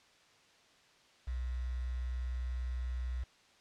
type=tone with quantisation; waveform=sine; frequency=62.2 Hz; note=B1; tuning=13 cents sharp; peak=-34 dBFS; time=1.27-3.24 s; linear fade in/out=10 ms; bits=9; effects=white hiss -64 dBFS RMS until 3.6 s + low-pass 5000 Hz 12 dB/octave